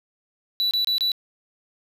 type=tone bursts; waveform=triangle; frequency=3951 Hz; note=B7; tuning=in tune; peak=-18 dBFS; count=4; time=0.6-1.118 s; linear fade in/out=0 ms; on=110 ms; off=26 ms; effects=none